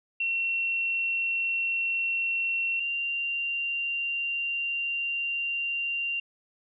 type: tone pair in turn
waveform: sine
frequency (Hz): 2722 / 2773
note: F7 / F7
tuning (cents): -45 / -13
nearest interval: unison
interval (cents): 32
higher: second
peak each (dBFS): -25 / -27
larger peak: first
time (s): 0.2-2.8 / 2.8-6.2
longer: second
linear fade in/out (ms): 5
effects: none